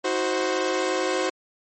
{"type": "chord", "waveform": "sawtooth", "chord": "C diminished", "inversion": "first", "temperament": "equal with one note detuned", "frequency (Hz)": [318.8, 370, 523.3], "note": ["Eb4", "Gb4", "C5"], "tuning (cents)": [42, 0, 0], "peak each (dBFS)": [-26, -22, -22], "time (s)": [0.04, 1.3], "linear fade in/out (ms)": 10, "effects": ["MP3 32 kbps"]}